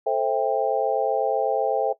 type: chord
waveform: sine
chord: A minor seventh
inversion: none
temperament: just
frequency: 440 / 528 / 660 / 792 Hz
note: A4 / C5 / E5 / G5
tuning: 0 / +16 / +2 / +18 cents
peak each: -25 dBFS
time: 0.06-1.93 s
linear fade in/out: 10 ms
effects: noise-tail reverb RT60 0.1 s tail -17 dB re dry